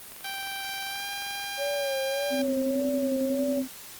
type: click train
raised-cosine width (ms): 0.3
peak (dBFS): -29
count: 31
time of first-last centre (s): 0.12-1.442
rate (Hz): 22.7
type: tone with pitch glide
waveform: 10% pulse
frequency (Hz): 784 to 800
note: G5 to G5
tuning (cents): 0 to +35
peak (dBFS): -24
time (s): 0.24-2.42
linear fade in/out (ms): 5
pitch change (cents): +35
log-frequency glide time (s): 0.86-1.05
type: tone with vibrato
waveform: sine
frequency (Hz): 554.4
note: C#5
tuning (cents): 0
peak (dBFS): -27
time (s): 1.57-3.63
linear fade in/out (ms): 50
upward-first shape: sine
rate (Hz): 1.7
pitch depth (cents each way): 60
type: tone with tremolo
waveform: sine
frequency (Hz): 260.5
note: C4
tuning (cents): -7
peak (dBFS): -25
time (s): 2.3-3.68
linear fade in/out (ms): 50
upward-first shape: square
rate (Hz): 11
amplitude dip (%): 35
effects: white hiss -44 dBFS RMS until 3.99 s + Opus 32 kbps